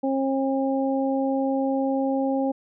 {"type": "harmonic tone", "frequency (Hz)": 269.4, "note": "C#4", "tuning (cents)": -49, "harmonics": [1, 2, 3], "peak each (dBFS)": [-23, -26, -30], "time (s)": [0.03, 2.52], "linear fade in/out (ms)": 10, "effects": []}